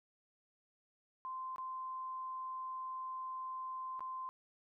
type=tone with dropouts; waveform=sine; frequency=1039 Hz; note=C6; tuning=12 cents flat; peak=-40 dBFS; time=1.25-4.29 s; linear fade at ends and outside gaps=0 ms; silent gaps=1.56-1.582 / 3.994-4.006 s; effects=none